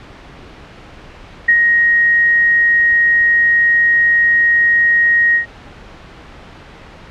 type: tone with ADSR envelope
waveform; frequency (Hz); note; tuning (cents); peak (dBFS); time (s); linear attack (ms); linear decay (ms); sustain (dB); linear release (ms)
sine; 1878; A#6; +12; -5; 1.48-5.46; 9; 68; -3; 110
effects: pink hiss -37 dBFS RMS until 7.1 s + low-pass 3000 Hz 12 dB/octave